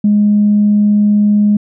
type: tone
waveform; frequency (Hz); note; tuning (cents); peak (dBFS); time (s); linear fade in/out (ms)
sine; 207.7; G#3; 0; -6; 0.04-1.57; 5
effects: tanh soft clip ceiling -2 dBFS